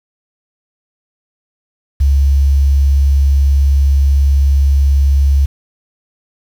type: tone with quantisation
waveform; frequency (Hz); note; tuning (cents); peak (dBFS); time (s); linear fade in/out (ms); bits
sine; 69.3; C#2; 0; -7; 2-5.46; 10; 6
effects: none